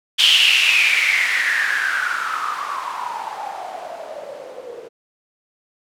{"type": "noise with low-pass filter sweep", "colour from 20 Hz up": "violet", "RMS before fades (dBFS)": -20, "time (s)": [0.18, 4.89], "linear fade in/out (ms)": 20, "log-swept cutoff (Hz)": [3200, 450], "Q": 8.9, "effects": []}